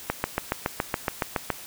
click train, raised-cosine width 0.5 ms, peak -8 dBFS, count 11, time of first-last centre 0.1-1.503 s, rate 7.13 Hz, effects white hiss -42 dBFS RMS until 1.66 s

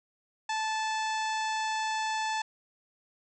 harmonic tone, 874 Hz, A5, 12 cents flat, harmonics 1 / 2 / 3 / 4 / 5 / 6 / 7 / 8 / 9, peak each -30 / -36 / -40 / -42 / -44 / -46 / -47 / -48 / -49 dBFS, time 0.49-2.42 s, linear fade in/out 5 ms, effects none

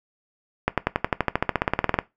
accelerating click train, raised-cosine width 0.5 ms, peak -4 dBFS, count 20, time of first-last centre 0.68-1.988 s, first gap 97 ms, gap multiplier 0.96, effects noise-tail reverb RT60 0.2 s tail -18 dB re dry

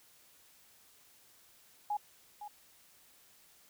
sine tone with echo, 831 Hz, G#5, 1 cent sharp, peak -31 dBFS, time 1.9-1.97 s, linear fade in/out 5 ms, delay 510 ms, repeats 1, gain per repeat -11 dB, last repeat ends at 2.48 s, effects white hiss -63 dBFS RMS until 3.69 s

